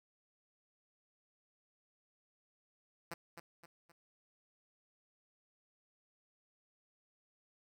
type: tone with echo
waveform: 5% pulse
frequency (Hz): 169.4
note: E3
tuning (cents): +48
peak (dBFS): -30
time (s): 3.11-3.14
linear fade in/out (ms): 5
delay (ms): 260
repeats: 3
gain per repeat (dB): -7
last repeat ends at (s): 3.92
effects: none